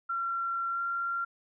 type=tone with pitch glide; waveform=sine; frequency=1366 to 1378.7 Hz; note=F6 to F6; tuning=-39 to -23 cents; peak=-29 dBFS; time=0.09-1.25 s; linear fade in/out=10 ms; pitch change=+16 cents; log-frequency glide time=0.71-0.8 s; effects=none